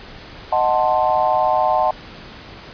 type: chord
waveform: sine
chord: D# diminished seventh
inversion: none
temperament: equal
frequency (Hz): 622.3 / 740 / 880 / 1046.5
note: D#5 / F#5 / A5 / C6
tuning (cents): 0 / 0 / 0 / 0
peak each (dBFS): -20 / -18 / -19 / -23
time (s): 0.52-1.91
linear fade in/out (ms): 5
effects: pink hiss -38 dBFS RMS until 2.73 s + resampled to 11025 Hz